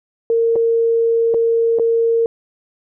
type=tone with dropouts; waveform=sine; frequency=459.6 Hz; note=A#4; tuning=25 cents flat; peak=-12 dBFS; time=0.3-2.26 s; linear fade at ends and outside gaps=1 ms; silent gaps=0.557-0.561 / 1.34-1.344 / 1.787-1.796 s; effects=none